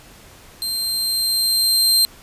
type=tone with level ramp; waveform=sawtooth; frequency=4157 Hz; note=C8; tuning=12 cents flat; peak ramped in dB=-19 to -9 dBFS; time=0.62-2.05 s; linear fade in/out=0 ms; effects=pink hiss -45 dBFS RMS until 2.22 s + resampled to 32000 Hz

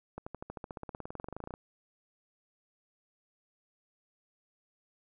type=accelerating click train; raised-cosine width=1 ms; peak=-26 dBFS; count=26; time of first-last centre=0.18-1.539 s; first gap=85 ms; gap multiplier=0.96; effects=none

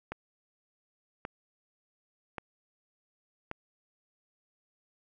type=click train; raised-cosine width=0.5 ms; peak=-21 dBFS; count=4; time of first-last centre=0.12-3.514 s; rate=0.884 Hz; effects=none

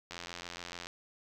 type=click train; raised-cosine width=0.2 ms; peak=-24 dBFS; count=67; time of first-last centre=0.11-0.869 s; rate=86.9 Hz; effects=10-bit

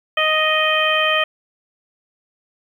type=harmonic tone; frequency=623 Hz; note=D#5; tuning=2 cents sharp; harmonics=1 / 2 / 3 / 4 / 5; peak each=-21 / -21 / -21 / -21 / -21 dBFS; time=0.17-1.24 s; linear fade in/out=5 ms; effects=8-bit

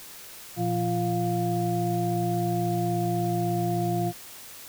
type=tone cluster; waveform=sine; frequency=117.6 / 174 / 345.1 / 703 Hz; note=A#2 / F3 / F4 / F5; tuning=+16 / -6 / -21 / +11 cents; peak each=-29 dBFS; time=0.56-4.13 s; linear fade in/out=50 ms; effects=white hiss -44 dBFS RMS until 4.68 s

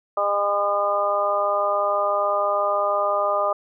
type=harmonic tone; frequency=202.9 Hz; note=G#3; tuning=40 cents flat; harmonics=2 / 3 / 4 / 5 / 6; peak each=-33 / -22 / -28 / -29 / -23 dBFS; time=0.17-3.53 s; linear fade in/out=5 ms; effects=none

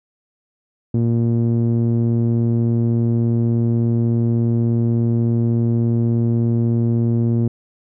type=tone with low-pass filter; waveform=sawtooth; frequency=116.54 Hz; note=A#2; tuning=in tune; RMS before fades=-17 dBFS; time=0.94-7.48 s; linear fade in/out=5 ms; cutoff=290 Hz; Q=1.5; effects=none

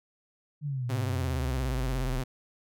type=exponential sweep; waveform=sine; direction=down; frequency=152.8 to 34.65 Hz; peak=-29 dBFS; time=0.61-2.24 s; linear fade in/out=50 ms
type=tone with vibrato; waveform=sawtooth; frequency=128.9 Hz; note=C3; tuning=26 cents flat; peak=-27 dBFS; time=0.89-2.24 s; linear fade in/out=10 ms; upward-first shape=square; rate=17 Hz; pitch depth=59 cents each way
effects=none

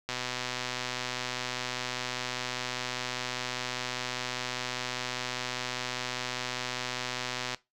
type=click train; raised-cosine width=0.2 ms; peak=-15 dBFS; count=933; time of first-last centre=0.09-7.546 s; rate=125 Hz; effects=noise-tail reverb RT60 0.2 s tail -19 dB re dry

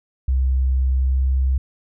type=tone with pitch glide; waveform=sine; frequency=65.1 to 65.74 Hz; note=C2 to C2; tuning=-8 to +9 cents; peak=-15 dBFS; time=0.28-1.58 s; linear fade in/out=5 ms; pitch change=+17 cents; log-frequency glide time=0.96-1.2 s; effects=none

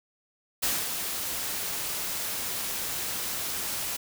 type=noise with ADSR envelope; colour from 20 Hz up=white; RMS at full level=-26 dBFS; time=0.62-3.97 s; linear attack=16 ms; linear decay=220 ms; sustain=-6 dB; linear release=10 ms; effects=none

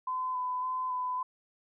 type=tone with vibrato; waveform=sine; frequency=1012 Hz; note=B5; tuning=42 cents sharp; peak=-30 dBFS; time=0.07-1.23 s; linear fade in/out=5 ms; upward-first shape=square; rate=1.8 Hz; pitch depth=14 cents each way; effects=none

